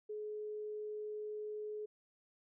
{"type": "tone", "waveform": "sine", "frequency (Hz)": 423.9, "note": "G#4", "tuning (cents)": 35, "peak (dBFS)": -40, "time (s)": [0.09, 1.86], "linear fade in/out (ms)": 10, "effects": []}